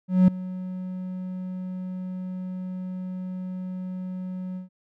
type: tone with ADSR envelope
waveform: triangle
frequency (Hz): 184.3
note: F#3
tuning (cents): -7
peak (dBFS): -9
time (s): 0.08-4.69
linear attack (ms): 200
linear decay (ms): 4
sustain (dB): -19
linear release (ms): 130
effects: none